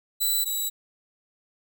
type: tone pair in turn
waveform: 5% pulse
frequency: 3982 / 3907 Hz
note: B7 / B7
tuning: +14 / -19 cents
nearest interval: unison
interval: 33 cents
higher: first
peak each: -14 / -18 dBFS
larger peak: first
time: 0.2-0.45 / 0.45-0.7 s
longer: neither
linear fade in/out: 20 ms
effects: none